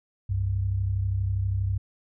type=tone pair together; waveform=sine; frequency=65.41 / 97.83 Hz; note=C2 / G2; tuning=0 / -3 cents; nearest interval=perfect fifth; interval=697 cents; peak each=-30 / -24 dBFS; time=0.29-1.78 s; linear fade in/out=10 ms; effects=none